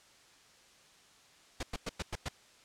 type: noise bursts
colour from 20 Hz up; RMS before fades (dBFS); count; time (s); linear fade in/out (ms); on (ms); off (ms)
pink; -36; 6; 1.6-2.286; 5; 31; 100
effects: white hiss -61 dBFS RMS until 2.64 s + low-pass 7000 Hz 12 dB/octave